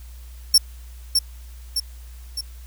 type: tone with echo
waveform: sawtooth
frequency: 5440 Hz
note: F8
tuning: 46 cents flat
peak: -7 dBFS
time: 0.54-0.58 s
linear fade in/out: 5 ms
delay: 610 ms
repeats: 3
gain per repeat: -5 dB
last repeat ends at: 2.41 s
effects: added 60 Hz sine -37 dBFS peak until 2.66 s + white hiss -52 dBFS RMS until 2.66 s